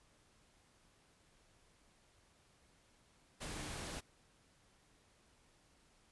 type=tone in noise; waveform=sine; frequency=300 Hz; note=D4; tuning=37 cents sharp; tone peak=-53 dBFS; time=3.46-3.71 s; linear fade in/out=20 ms; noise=pink; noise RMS=-45 dBFS; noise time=3.4-4.01 s; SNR=-11 dB; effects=pink hiss -70 dBFS RMS until 6.11 s + resampled to 24000 Hz